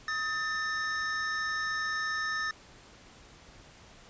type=tone pair together; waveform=square; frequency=1263 / 1786.2 Hz; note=D#6 / A6; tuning=+26 / +26 cents; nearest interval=tritone; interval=600 cents; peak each=-36 / -32 dBFS; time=0.08-2.51 s; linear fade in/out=2 ms; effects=pink hiss -54 dBFS RMS until 4.09 s + resampled to 16000 Hz